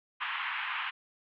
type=band-pass noise; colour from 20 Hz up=pink; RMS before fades=-35 dBFS; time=0.2-0.91 s; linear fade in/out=20 ms; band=950 to 3100 Hz; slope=48 dB/octave; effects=none